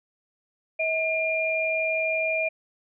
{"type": "tone pair together", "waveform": "sine", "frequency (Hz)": [641.6, 2402], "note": ["E5", "D7"], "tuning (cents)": [-47, 38], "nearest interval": "octave + major seventh", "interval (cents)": 2285, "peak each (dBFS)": [-26, -25], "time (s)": [0.79, 2.49], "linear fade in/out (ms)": 10, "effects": []}